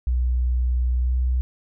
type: tone with pitch glide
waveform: sine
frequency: 61.74 to 62.75 Hz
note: B1 to B1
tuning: 0 to +28 cents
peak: -18 dBFS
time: 0.07-1.41 s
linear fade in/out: 0 ms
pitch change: +28 cents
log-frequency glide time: 1-1.13 s
effects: none